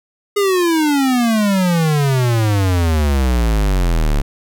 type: exponential sweep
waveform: square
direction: down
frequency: 415.3 to 34.67 Hz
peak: -13 dBFS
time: 0.36-4.22 s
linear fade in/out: 10 ms
effects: none